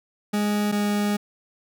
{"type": "tone pair in turn", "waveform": "40% pulse", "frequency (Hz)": [207.7, 206.3], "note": ["G#3", "G#3"], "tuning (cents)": [0, -11], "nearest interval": "unison", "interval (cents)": 11, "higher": "first", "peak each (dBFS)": -20, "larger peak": "neither", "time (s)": [[0.33, 0.72], [0.72, 1.17]], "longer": "second", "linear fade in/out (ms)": 10, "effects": []}